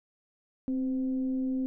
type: tone with frequency modulation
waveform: sine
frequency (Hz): 261.6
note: C4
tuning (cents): 0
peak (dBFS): -27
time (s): 0.68-1.66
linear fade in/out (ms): 0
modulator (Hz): 250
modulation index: 0.28
effects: none